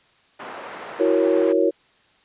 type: band-pass noise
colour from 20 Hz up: pink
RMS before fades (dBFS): -36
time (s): 0.39-1.53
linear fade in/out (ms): 10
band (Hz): 490 to 1700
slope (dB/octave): 12
type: chord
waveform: sine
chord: F# dominant seventh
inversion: third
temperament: equal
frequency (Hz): 329.6 / 370 / 466.2 / 554.4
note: E4 / F#4 / A#4 / C#5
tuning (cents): 0 / 0 / 0 / 0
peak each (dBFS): -21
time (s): 0.99-1.71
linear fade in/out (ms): 20
effects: white hiss -58 dBFS RMS until 2.24 s + resampled to 8000 Hz